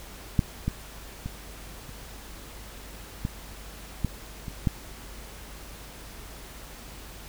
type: clicks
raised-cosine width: 5 ms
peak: -7 / -13 / -20 / -30 / -15 / -12 / -23 / -10 dBFS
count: 8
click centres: 0.392 / 0.68 / 1.26 / 1.893 / 3.251 / 4.047 / 4.482 / 4.672 s
effects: added 50 Hz sine -45 dBFS peak until 7.28 s + pink hiss -45 dBFS RMS until 7.28 s